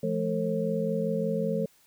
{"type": "tone cluster", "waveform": "sine", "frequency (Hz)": [169.5, 214.7, 451.4, 538], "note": ["E3", "A3", "A4", "C5"], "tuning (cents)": [49, -42, 44, 48], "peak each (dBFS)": -31, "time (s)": [0.03, 1.66], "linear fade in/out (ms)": 5, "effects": ["white hiss -62 dBFS RMS until 1.86 s"]}